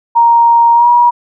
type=tone with pitch glide; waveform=sine; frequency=935 to 959.6 Hz; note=A#5 to A#5; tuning=+5 to +50 cents; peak=-4 dBFS; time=0.15-1.11 s; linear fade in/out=20 ms; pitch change=+45 cents; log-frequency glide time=0.74-0.88 s; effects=none